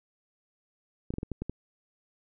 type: clicks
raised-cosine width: 3 ms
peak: -20 dBFS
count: 7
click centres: 1.105 / 1.139 / 1.184 / 1.231 / 1.317 / 1.42 / 1.496 s
effects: none